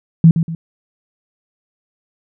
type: tone with echo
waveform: sine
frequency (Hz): 164.2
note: E3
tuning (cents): -6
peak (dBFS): -3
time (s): 0.24-0.31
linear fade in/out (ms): 2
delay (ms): 120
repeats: 2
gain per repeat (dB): -9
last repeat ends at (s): 0.55
effects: none